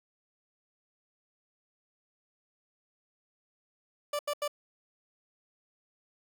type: tone bursts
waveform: 30% pulse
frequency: 586 Hz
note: D5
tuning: 4 cents flat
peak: -27 dBFS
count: 3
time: 4.13-4.479 s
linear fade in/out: 5 ms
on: 61 ms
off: 83 ms
effects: none